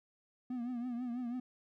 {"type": "tone with vibrato", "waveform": "triangle", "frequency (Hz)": 243.9, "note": "B3", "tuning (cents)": -21, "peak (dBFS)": -34, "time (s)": [0.5, 1.4], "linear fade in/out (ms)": 5, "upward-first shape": "triangle", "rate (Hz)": 6.1, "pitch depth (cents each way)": 92, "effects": []}